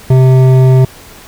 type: tone with hard clipping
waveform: sine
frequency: 130 Hz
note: C3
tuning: 11 cents flat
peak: -5 dBFS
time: 0.1-0.85 s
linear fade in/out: 5 ms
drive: 11 dB
effects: pink hiss -35 dBFS RMS until 1.27 s